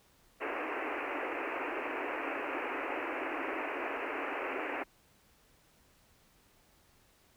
pink band-pass noise, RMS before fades -37 dBFS, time 0.4-4.84 s, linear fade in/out 20 ms, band 270 to 2700 Hz, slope 96 dB/octave, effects pink hiss -66 dBFS RMS until 7.36 s

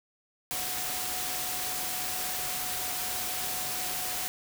sine tone in noise, 736 Hz, F#5, 9 cents flat, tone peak -42 dBFS, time 0.51-4.28 s, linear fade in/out 0 ms, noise white, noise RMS -33 dBFS, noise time 0.51-4.28 s, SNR -12 dB, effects none

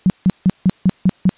sine tone bursts, 185 Hz, F#3, in tune, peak -8 dBFS, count 7, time 0.06-1.293 s, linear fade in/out 0 ms, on 39 ms, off 160 ms, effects white hiss -52 dBFS RMS until 1.37 s + resampled to 8000 Hz

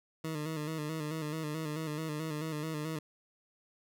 20% pulse tone with vibrato, 155 Hz, D#3, 6 cents flat, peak -30 dBFS, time 0.24-2.99 s, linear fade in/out 5 ms, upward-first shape square, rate 4.6 Hz, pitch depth 51 cents each way, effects none

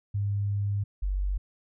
sine tone pair in turn, 101.2 / 47.85 Hz, G#2 / G1, -44 / -41 cents, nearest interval octave + minor second, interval 1297 cents, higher first, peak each -25 / -25 dBFS, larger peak neither, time 0.14-0.84 / 1.02-1.38 s, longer first, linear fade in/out 10 ms, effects none

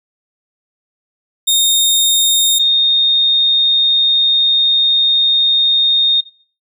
sawtooth / sine tone pair in turn, 3684 / 3684 Hz, A#7 / A#7, -21 / -21 cents, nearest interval unison, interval 0 cents, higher neither, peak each -7 / -9 dBFS, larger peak first, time 1.47-2.59 / 2.59-6.21 s, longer second, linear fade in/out 10 ms, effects noise-tail reverb RT60 0.4 s tail -18 dB re dry

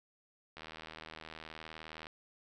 click train, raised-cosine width 0.3 ms, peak -30 dBFS, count 120, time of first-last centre 0.57-2.069 s, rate 79.4 Hz, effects none

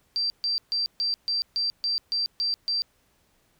sine tone bursts, 4699 Hz, D8, in tune, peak -23 dBFS, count 10, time 0.16-2.82 s, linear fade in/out 0 ms, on 140 ms, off 140 ms, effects pink hiss -66 dBFS RMS until 3.59 s

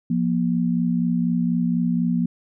sine tone pair together, 174.61 / 238.7 Hz, F3 / A#3, 0 / +41 cents, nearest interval perfect fourth, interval 541 cents, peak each -21 dBFS, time 0.1-2.26 s, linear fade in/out 5 ms, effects none

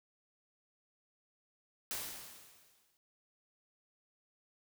white noise with exponential decay, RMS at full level -38 dBFS, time 1.91-2.97 s, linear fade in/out 0 ms, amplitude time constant 230 ms, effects none

